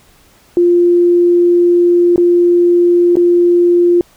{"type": "tone with dropouts", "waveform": "sine", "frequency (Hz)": 349.2, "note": "F4", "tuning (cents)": 0, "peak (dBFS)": -6, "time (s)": [0.57, 4.01], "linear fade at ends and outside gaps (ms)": 1, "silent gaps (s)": [[2.16, 2.179], [3.156, 3.169]], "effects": ["pink hiss -48 dBFS RMS until 4.16 s"]}